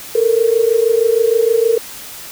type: tone pair together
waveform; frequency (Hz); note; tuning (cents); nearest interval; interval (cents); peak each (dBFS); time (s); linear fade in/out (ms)
sine; 443.6 / 470; A4 / A#4; +14 / +14; minor second; 100; -13; 0.15-1.78; 5
effects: white hiss -32 dBFS RMS until 2.31 s